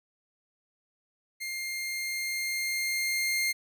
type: tone with level ramp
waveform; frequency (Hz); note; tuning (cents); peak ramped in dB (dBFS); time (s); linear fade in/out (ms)
sawtooth; 2115; C7; +18; -30 to -22; 1.4-3.53; 20
effects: none